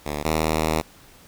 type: tone pair in turn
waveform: 5% pulse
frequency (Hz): 74.1 / 78.77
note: D2 / D#2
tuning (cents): +16 / +22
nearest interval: minor second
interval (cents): 106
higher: second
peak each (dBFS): -15 / -9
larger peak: second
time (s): 0.05-0.24 / 0.24-0.82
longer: second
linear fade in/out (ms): 20
effects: pink hiss -50 dBFS RMS until 1.27 s